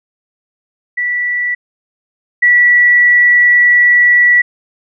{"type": "tone pair in turn", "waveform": "sine", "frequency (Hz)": [1958, 1948.4], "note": ["B6", "B6"], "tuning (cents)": [-15, -24], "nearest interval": "unison", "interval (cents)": 9, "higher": "first", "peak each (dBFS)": [-13, -5], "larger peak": "second", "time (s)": [[0.97, 1.55], [2.42, 4.42]], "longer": "second", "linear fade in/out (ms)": 10, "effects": []}